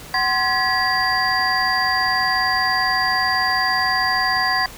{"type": "tone cluster", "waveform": "sine", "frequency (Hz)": [753, 1050, 1685, 1939, 4740], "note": ["F#5", "C6", "G#6", "B6", "D8"], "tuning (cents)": [30, 6, 25, -32, 15], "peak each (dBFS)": -23, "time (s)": [0.14, 4.66], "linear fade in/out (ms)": 2, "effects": ["pink hiss -38 dBFS RMS until 4.77 s"]}